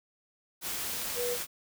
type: tone in noise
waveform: sine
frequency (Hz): 485.8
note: B4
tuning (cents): -29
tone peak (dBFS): -30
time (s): 1.15-1.38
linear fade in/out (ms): 50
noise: white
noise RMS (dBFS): -35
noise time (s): 0.61-1.47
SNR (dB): +2
effects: none